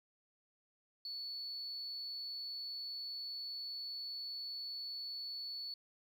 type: tone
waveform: sine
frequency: 4435 Hz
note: C#8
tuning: in tune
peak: -40 dBFS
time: 1.05-5.74 s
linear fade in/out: 2 ms
effects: tanh soft clip ceiling -37 dBFS + 12-bit